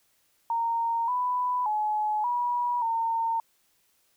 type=tone with pitch steps; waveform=sine; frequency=924 / 993 / 850 / 969 / 912 Hz; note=A#5 / B5 / G#5 / B5 / A#5; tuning=-16 / +9 / +40 / -33 / -38 cents; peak=-24 dBFS; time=0.5-3.4 s; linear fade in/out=2 ms; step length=580 ms; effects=white hiss -68 dBFS RMS until 4.16 s